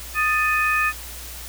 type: tone cluster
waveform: sine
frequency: 1237 / 1768 / 2504 Hz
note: D#6 / A6 / D#7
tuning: -10 / +8 / +10 cents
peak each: -22 dBFS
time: 0.14-0.93 s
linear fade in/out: 50 ms
effects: added 60 Hz sine -38 dBFS peak until 1.48 s + white hiss -37 dBFS RMS until 1.48 s